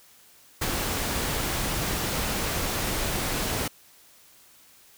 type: noise with ADSR envelope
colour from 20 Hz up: pink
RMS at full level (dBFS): -25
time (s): 0.61-3.68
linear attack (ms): 11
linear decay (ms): 38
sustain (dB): -3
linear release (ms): 5
effects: white hiss -55 dBFS RMS until 4.97 s